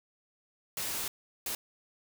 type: noise bursts at uneven times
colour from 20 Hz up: white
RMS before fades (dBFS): -35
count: 2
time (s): 0.77-1.08 / 1.46-1.55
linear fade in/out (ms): 2
effects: none